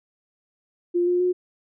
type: tone with pitch steps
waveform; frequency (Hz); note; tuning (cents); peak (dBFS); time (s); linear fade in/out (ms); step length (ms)
sine; 350 / 355.7 / 361.5; F4 / F4 / F#4; +4 / +32 / -40; -18; 0.94-1.33; 20; 130
effects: none